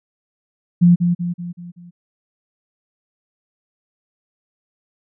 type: tone with echo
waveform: sine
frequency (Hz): 174.4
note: F3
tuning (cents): -2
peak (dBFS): -7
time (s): 0.81-0.96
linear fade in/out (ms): 20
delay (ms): 190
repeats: 5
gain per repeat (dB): -6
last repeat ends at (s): 1.91
effects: none